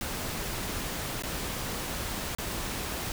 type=noise with dropouts; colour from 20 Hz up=pink; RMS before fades=-34 dBFS; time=0.01-3.12 s; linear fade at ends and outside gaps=1 ms; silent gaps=1.223-1.235 / 2.35-2.384 s; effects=none